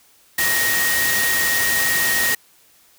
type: tone in noise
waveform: sine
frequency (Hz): 1873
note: A#6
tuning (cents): +8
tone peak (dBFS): -19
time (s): 0.38-2.35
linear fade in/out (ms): 5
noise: white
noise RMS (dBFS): -21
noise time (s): 0.38-2.35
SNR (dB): -1
effects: white hiss -54 dBFS RMS until 2.98 s